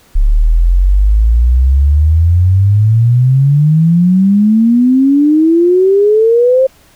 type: exponential sweep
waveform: sine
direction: up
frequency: 34.65 to 535 Hz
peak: -5 dBFS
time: 0.15-6.67 s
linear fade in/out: 10 ms
effects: pink hiss -46 dBFS RMS until 6.95 s